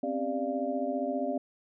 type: tone cluster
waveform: sine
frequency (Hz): 257.6 / 272.6 / 397.9 / 588 / 690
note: C4 / C#4 / G4 / D5 / F5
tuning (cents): -27 / -29 / +26 / +2 / -21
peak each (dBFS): -35 / -34 / -39 / -33 / -36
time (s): 0.03-1.38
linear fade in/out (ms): 5
effects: none